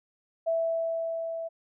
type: tone with level ramp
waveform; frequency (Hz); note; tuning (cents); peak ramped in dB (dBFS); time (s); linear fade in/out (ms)
sine; 659.3; E5; 0; -23 to -32; 0.46-1.49; 20
effects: none